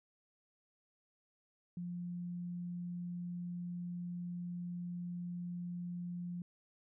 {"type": "tone", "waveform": "sine", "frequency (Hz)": 175.6, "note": "F3", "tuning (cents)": 10, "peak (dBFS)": -39, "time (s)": [1.77, 6.42], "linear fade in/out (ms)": 2, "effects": []}